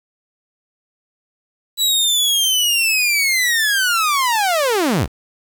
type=linear sweep; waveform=sawtooth; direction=down; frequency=3951 to 35.49 Hz; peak=-11 dBFS; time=1.77-5.08 s; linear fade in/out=50 ms; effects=7-bit